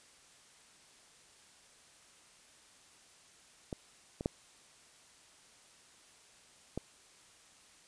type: clicks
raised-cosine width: 2 ms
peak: -24 / -26 / -17 / -22 dBFS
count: 4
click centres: 3.728 / 4.209 / 4.259 / 6.776 s
effects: white hiss -61 dBFS RMS until 7.87 s + resampled to 22050 Hz